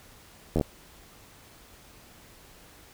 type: slowing click train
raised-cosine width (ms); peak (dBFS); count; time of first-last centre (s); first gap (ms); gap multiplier
2; -12; 5; 0.56-0.612; 12; 1.05
effects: pink hiss -53 dBFS RMS until 2.93 s